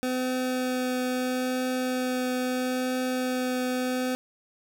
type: tone with vibrato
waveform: 25% pulse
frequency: 253.9 Hz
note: B3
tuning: 48 cents sharp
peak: -22 dBFS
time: 0.03-4.15 s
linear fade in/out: 0 ms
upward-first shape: triangle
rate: 0.76 Hz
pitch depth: 10 cents each way
effects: none